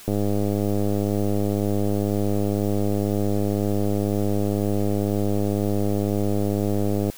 click train, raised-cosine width 2 ms, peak -11 dBFS, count 717, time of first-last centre 0.08-7.1 s, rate 102 Hz, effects white hiss -44 dBFS RMS until 7.17 s

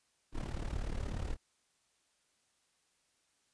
brown noise with amplitude modulation, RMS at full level -34 dBFS, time 0.32-1.37 s, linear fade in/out 50 ms, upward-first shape sine, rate 36.7 Hz, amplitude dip 75%, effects white hiss -75 dBFS RMS until 3.53 s + resampled to 22050 Hz

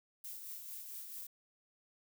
violet noise with tremolo, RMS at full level -45 dBFS, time 0.24-1.27 s, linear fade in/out 5 ms, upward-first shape triangle, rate 4.5 Hz, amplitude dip 45%, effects none

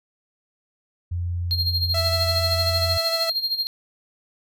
sine tone, 87.31 Hz, F2, in tune, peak -23 dBFS, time 1.11-2.98 s, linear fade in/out 10 ms
triangle tone with tremolo, 4216 Hz, C8, 12 cents sharp, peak -18 dBFS, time 1.51-3.67 s, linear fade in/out 0 ms, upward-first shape sine, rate 13 Hz, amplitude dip 75%
sawtooth tone with vibrato, 661 Hz, E5, 5 cents sharp, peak -21 dBFS, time 1.94-3.3 s, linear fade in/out 5 ms, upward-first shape triangle, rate 11 Hz, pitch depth 10 cents each way
effects none

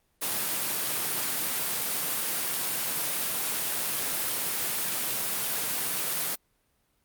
white high-pass noise, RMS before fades -29 dBFS, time 0.21-6.36 s, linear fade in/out 20 ms, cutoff 110 Hz, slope 48 dB/octave, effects pink hiss -71 dBFS RMS until 7.04 s + Opus 32 kbps

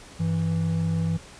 triangle tone pair together, 98 / 164.81 Hz, G2 / E3, 0 / 0 cents, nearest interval major sixth, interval 900 cents, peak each -26 / -21 dBFS, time 0.19-1.18 s, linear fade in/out 20 ms, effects pink hiss -46 dBFS RMS until 1.39 s + resampled to 22050 Hz

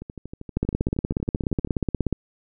two click trains, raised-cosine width 3 ms, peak -22 / -9 dBFS, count 22 / 27, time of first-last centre 0.02-1.674 / 0.57-2.127 s, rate 12.7 / 16.7 Hz, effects none

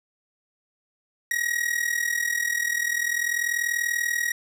45% pulse tone with amplitude modulation, 1900 Hz, A#6, 33 cents sharp, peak -20 dBFS, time 1.31-4.32 s, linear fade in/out 2 ms, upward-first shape sine, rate 40.4 Hz, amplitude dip 75%, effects none

